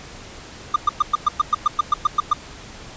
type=tone bursts; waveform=triangle; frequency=1203 Hz; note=D6; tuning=41 cents sharp; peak=-10 dBFS; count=13; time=0.74-2.333 s; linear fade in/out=5 ms; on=21 ms; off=110 ms; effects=pink hiss -39 dBFS RMS until 2.96 s + resampled to 16000 Hz